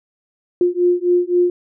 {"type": "beating tone pair", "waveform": "sine", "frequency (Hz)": [352.6, 356.4], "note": ["F4", "F4"], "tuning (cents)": [17, 35], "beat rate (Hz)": 3.8, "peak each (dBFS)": -16, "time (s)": [0.61, 1.5], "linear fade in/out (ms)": 2, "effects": []}